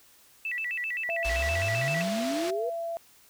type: tone with vibrato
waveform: sine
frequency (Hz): 2269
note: C#7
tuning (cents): +40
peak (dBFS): -29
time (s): 0.45-2.02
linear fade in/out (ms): 2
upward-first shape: square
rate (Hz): 7.7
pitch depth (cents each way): 260
type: tone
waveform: sine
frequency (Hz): 672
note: E5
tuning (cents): +33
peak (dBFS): -30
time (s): 1.09-2.97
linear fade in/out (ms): 0
type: band-pass noise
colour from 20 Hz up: white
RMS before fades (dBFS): -38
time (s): 1.24-2.51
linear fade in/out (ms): 10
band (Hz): 200 to 4900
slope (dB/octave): 12
type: exponential sweep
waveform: sine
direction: up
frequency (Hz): 52.9 to 506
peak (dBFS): -29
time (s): 1.25-2.7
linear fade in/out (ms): 10
effects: white hiss -58 dBFS RMS until 3.29 s